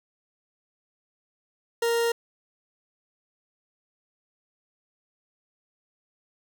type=tone; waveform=40% pulse; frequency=466.2 Hz; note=A#4; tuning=in tune; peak=-21 dBFS; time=1.82-2.12 s; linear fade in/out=5 ms; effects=none